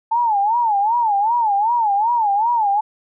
sine tone with vibrato, 875 Hz, A5, 10 cents flat, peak -14 dBFS, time 0.11-2.81 s, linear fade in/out 10 ms, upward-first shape sine, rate 2.6 Hz, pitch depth 170 cents each way, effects none

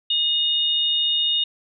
sine tone pair together, 2886 / 3672 Hz, F#7 / A#7, -44 / -27 cents, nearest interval major third, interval 417 cents, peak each -22 / -20 dBFS, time 0.1-1.44 s, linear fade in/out 5 ms, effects none

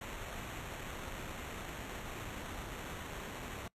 pink noise with sample-and-hold, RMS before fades -44 dBFS, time 0.01-3.68 s, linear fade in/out 5 ms, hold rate 4900 Hz, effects noise-tail reverb RT60 0.1 s tail -23 dB re dry + resampled to 32000 Hz

